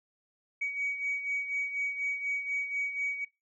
sine beating tone pair, 2259 / 2263.1 Hz, C#7 / C#7, +32 / +35 cents, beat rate 4.1 Hz, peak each -31 / -37 dBFS, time 0.61-3.25 s, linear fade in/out 10 ms, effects noise-tail reverb RT60 0.2 s tail -18 dB re dry + tanh soft clip ceiling -24 dBFS

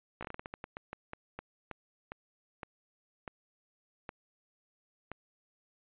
slowing click train, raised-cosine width 0.5 ms, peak -25 dBFS, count 20, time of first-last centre 0.21-5.117 s, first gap 16 ms, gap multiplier 1.26, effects resampled to 8000 Hz

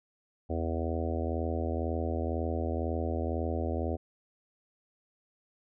harmonic tone, 82 Hz, E2, 9 cents flat, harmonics 1 / 3 / 4 / 5 / 6 / 7 / 8 / 9, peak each -32 / -37 / -38 / -39 / -40 / -40 / -41 / -42 dBFS, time 0.49-3.97 s, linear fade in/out 20 ms, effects none

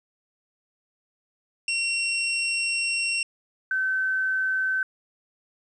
sawtooth / sine tone pair in turn, 2733 / 1533 Hz, F7 / G6, -38 / -39 cents, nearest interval minor seventh, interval 1001 cents, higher first, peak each -20 / -22 dBFS, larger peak first, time 1.68-3.23 / 3.71-4.83 s, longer first, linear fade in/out 2 ms, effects resampled to 22050 Hz + 10-bit

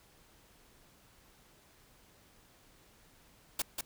white noise with echo, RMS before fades -32 dBFS, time 3.59-3.62 s, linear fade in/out 5 ms, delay 190 ms, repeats 1, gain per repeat -4 dB, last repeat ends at 3.81 s, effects pink hiss -63 dBFS RMS until 3.85 s

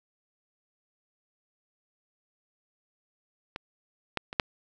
clicks, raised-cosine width 0.3 ms, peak -19 / -12 / -21 / -6 dBFS, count 4, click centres 3.561 / 4.173 / 4.329 / 4.398 s, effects none

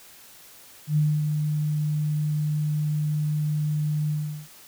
sine tone with ADSR envelope, 150.9 Hz, D3, 47 cents sharp, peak -17 dBFS, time 0.87-4.48 s, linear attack 96 ms, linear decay 250 ms, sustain -5 dB, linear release 380 ms, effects white hiss -49 dBFS RMS until 4.67 s

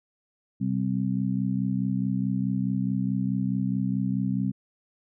harmonic tone, 64.7 Hz, C2, 19 cents flat, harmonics 2 / 3 / 4, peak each -29 / -26 / -30 dBFS, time 0.6-4.52 s, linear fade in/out 20 ms, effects none

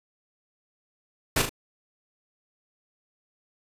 pink noise with echo, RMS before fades -22 dBFS, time 1.36-1.42 s, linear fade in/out 5 ms, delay 37 ms, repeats 2, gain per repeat -6 dB, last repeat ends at 1.494 s, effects resampled to 32000 Hz

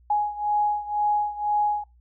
sine beating tone pair, 833 / 835 Hz, G#5 / G#5, +5 / +9 cents, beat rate 2 Hz, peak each -23 / -26 dBFS, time 0.1-1.84 s, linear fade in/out 5 ms, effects noise-tail reverb RT60 0.2 s tail -21 dB re dry + added 60 Hz sine -53 dBFS peak until 2 s

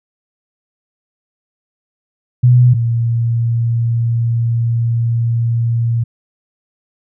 sine tone pair in turn, 123.47 / 116.63 Hz, B2 / A#2, 0 / +1 cents, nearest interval minor second, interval 99 cents, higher first, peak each -5 / -12 dBFS, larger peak first, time 2.43-2.74 / 2.74-6.04 s, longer second, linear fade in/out 10 ms, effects none

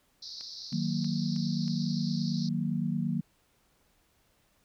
pink band-pass noise, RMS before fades -43 dBFS, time 0.22-2.49 s, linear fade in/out 5 ms, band 4000 to 5500 Hz, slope 96 dB/octave
click train, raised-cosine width 0.2 ms, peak -33 dBFS, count 5, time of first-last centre 0.41-1.68 s, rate 3.15 Hz
sine chord, D# minor, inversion none, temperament equal, 155.56 / 185 / 233.1 Hz, D#3 / F#3 / A#3, 0 / 0 / 0 cents, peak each -32 dBFS, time 0.72-3.21 s, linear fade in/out 10 ms
effects pink hiss -69 dBFS RMS until 4.64 s

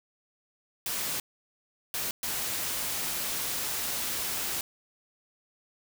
white noise bursts at uneven times, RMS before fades -32 dBFS, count 3, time 0.86-1.2 / 1.94-2.11 / 2.23-4.61 s, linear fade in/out 2 ms, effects none

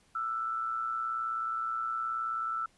sine tone with amplitude modulation, 1329 Hz, E6, 14 cents sharp, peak -28 dBFS, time 0.15-2.66 s, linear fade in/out 5 ms, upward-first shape sine, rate 119 Hz, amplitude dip 55%, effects pink hiss -66 dBFS RMS until 2.77 s + resampled to 24000 Hz

